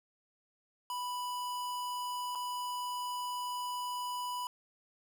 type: tone with dropouts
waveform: square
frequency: 987.8 Hz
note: B5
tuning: in tune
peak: -36 dBFS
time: 0.9-4.47 s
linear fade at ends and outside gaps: 1 ms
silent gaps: 2.351-2.355 s
effects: none